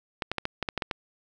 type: clicks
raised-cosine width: 0.3 ms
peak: -12 dBFS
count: 9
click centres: 0.222 / 0.316 / 0.383 / 0.454 / 0.627 / 0.688 / 0.777 / 0.822 / 0.912 s
effects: none